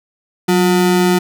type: ring-modulated tone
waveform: square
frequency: 270.6 Hz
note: C#4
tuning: 42 cents flat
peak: -8 dBFS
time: 0.48-1.19 s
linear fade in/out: 10 ms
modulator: 86 Hz
effects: none